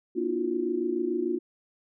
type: tone cluster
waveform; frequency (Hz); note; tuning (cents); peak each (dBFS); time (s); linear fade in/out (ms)
sine; 240.6 / 298.3 / 331.7 / 358.5; B3 / D4 / E4 / F4; -45 / +27 / +11 / +45; -34 / -34 / -31 / -28; 0.15-1.39; 20
effects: none